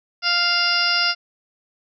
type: harmonic tone with a mistuned harmonic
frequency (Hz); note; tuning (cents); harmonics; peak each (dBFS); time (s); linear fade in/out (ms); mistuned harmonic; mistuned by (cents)
698.5; F5; 0; 1 / 2 / 3 / 4 / 5 / 6 / 7 / 8; -30 / -22 / -27 / -24 / -32 / -31 / -21 / -27; 0.22-1.15; 50; 8; -55
effects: none